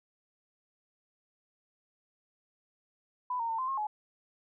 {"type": "tone with pitch steps", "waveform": "sine", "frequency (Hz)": [997, 922, 903, 1037, 1076, 847], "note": ["B5", "A#5", "A5", "C6", "C6", "G#5"], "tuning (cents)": [16, -19, 45, -16, 48, 34], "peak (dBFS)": -30, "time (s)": [3.3, 3.87], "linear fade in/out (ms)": 5, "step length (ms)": 95, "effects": []}